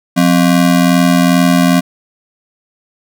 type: ring-modulated tone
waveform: square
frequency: 219.9 Hz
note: A3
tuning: 1 cent flat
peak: -5 dBFS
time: 0.16-1.81 s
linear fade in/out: 20 ms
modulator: 41.2 Hz
effects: none